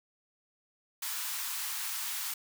white high-pass noise, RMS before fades -36 dBFS, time 1.02-2.34 s, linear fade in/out 5 ms, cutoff 860 Hz, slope 48 dB/octave, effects none

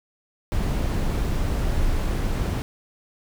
brown noise, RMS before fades -23 dBFS, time 0.52-2.62 s, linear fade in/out 0 ms, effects none

